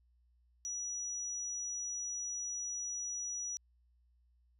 sine tone, 5850 Hz, F#8, 21 cents flat, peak -37 dBFS, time 0.65-3.57 s, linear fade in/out 0 ms, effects added 60 Hz sine -67 dBFS peak until 4.59 s

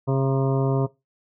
harmonic tone with a mistuned harmonic, 134.9 Hz, C#3, 47 cents flat, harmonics 1 / 2 / 3 / 4 / 5 / 7 / 8 / 9, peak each -20 / -28 / -27 / -31 / -32 / -34 / -38 / -41 dBFS, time 0.07-0.87 s, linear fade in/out 20 ms, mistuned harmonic 8, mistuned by -33 cents, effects noise-tail reverb RT60 0.2 s tail -18 dB re dry

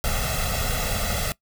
pink noise with comb filter, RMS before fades -25 dBFS, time 0.04-1.32 s, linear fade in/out 0 ms, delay 1.5 ms, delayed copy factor +0.9, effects noise-tail reverb RT60 0.1 s tail -20 dB re dry

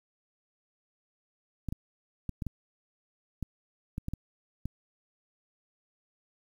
clicks, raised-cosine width 5 ms, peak -21 dBFS, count 10, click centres 1.687 / 1.725 / 2.293 / 2.422 / 2.467 / 3.427 / 3.981 / 4.084 / 4.136 / 4.656 s, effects 9-bit

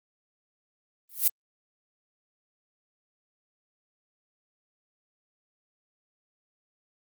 violet noise with exponential growth, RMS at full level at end -17 dBFS, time 1.09-1.28 s, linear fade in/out 5 ms, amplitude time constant 40 ms, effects Opus 32 kbps

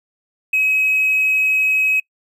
triangle tone with hard clipping, 2548 Hz, D#7, 41 cents sharp, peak -14 dBFS, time 0.53-2 s, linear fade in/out 5 ms, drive 4 dB, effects noise-tail reverb RT60 0.1 s tail -25 dB re dry

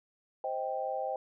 sine chord, C minor, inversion none, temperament just, 523.3 / 627.9 / 784.9 Hz, C5 / Eb5 / G5, 0 / +16 / +2 cents, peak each -36 / -37 / -35 dBFS, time 0.44-1.16 s, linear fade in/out 2 ms, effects none

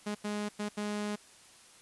sawtooth tone bursts at uneven times, 208.2 Hz, G#3, 5 cents sharp, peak -29 dBFS, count 4, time 0.06-0.15 / 0.24-0.49 / 0.59-0.69 / 0.77-1.16 s, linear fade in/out 10 ms, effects white hiss -57 dBFS RMS until 1.81 s + resampled to 24000 Hz

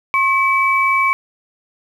sine tone pair together, 1079.2 / 2292 Hz, C#6 / D7, -47 / -43 cents, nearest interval octave + minor second, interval 1304 cents, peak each -15 dBFS, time 0.14-1.13 s, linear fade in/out 0 ms, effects 7-bit

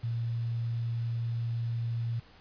sine tone with quantisation, 116.54 Hz, A#2, in tune, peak -29 dBFS, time 0.03-2.2 s, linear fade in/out 10 ms, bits 9, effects pink hiss -57 dBFS RMS until 2.4 s + resampled to 11025 Hz

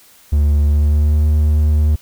triangle tone with pitch glide, 73.3 to 75.8 Hz, D2 to D#2, -3 to -45 cents, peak -8 dBFS, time 0.32-1.96 s, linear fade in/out 10 ms, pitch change +58 cents, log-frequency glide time 0.66-1.23 s, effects white hiss -47 dBFS RMS until 2.01 s

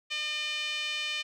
5% pulse tone with band-pass filter, 604 Hz, D5, 48 cents sharp, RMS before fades -33 dBFS, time 0.1-1.23 s, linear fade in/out 20 ms, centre 2700 Hz, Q 2.8, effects none

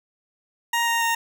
20% pulse tone with pitch steps, 937 / 930 / 923 Hz, A#5 / A#5 / A#5, +9 / -4 / -17 cents, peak -15 dBFS, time 0.73-1.15 s, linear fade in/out 5 ms, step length 140 ms, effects none

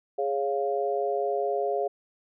sine chord, Db major, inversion second, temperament equal, 415.3 / 554.4 / 698.5 Hz, Ab4 / Db5 / F5, 0 / 0 / 0 cents, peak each -28 / -30 / -29 dBFS, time 0.18-1.88 s, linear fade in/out 10 ms, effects none

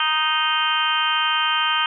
harmonic tone with a mistuned harmonic, 311.1 Hz, D#4, in tune, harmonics 3 / 4 / 5 / 6 / 7 / 8 / 9 / 10, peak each -26 / -23 / -25 / -33 / -33 / -29 / -28 / -23 dBFS, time 0-1.86 s, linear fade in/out 2 ms, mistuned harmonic 7, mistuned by -18 cents, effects none

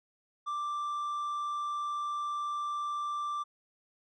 triangle tone, 1177 Hz, D6, 3 cents sharp, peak -30 dBFS, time 0.46-3.44 s, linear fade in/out 20 ms, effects resampled to 22050 Hz

